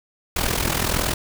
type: noise with amplitude modulation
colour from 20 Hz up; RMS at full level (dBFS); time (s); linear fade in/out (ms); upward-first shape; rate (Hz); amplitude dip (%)
pink; -19; 0.36-1.14; 5; sine; 41.5; 75
effects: none